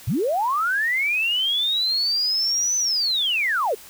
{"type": "linear two-way sweep", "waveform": "sine", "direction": "up then down", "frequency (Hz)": [83.7, 6090, 375.1], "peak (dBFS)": -19, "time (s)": [0.07, 3.75], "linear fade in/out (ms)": 10, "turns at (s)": 2.77, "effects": ["white hiss -44 dBFS RMS until 3.89 s"]}